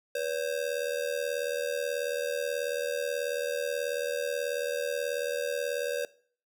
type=ring-modulated tone; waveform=square; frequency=528 Hz; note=C5; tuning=16 cents sharp; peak=-27 dBFS; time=0.15-6.05 s; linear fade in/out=2 ms; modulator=39.2 Hz; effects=noise-tail reverb RT60 0.5 s tail -21 dB re dry